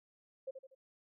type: tone with echo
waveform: sine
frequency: 530 Hz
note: C5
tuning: 22 cents sharp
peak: -38 dBFS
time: 0.47-0.51 s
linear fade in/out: 10 ms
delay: 80 ms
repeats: 3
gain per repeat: -7 dB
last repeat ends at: 0.75 s
effects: none